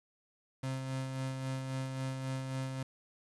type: tone with tremolo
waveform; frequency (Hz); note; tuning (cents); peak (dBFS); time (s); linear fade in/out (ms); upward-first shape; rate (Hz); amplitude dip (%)
35% pulse; 132.2; C3; +18; -32; 0.63-2.83; 5; sine; 3.7; 40
effects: resampled to 24000 Hz + 10-bit